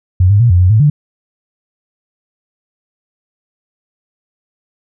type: tone with pitch steps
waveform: sine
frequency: 91.6 / 101.8 / 119.3 / 88.9 / 91.1 / 109 / 147.5 Hz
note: F#2 / G#2 / A#2 / F2 / F#2 / A2 / D3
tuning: -17 / -34 / +41 / +31 / -26 / -16 / +8 cents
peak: -5 dBFS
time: 0.2-0.9 s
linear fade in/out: 5 ms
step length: 100 ms
effects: none